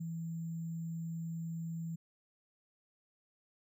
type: tone with sample-and-hold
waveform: sine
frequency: 164.81 Hz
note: E3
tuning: in tune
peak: -37 dBFS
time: 0-1.96 s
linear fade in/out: 10 ms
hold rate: 7350 Hz
effects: none